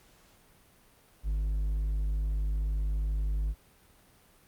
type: tone with hard clipping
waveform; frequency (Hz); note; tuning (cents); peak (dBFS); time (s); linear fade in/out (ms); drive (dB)
triangle; 51.2; G#1; -24; -28; 1.23-3.55; 50; 6
effects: pink hiss -61 dBFS RMS until 4.47 s + Opus 48 kbps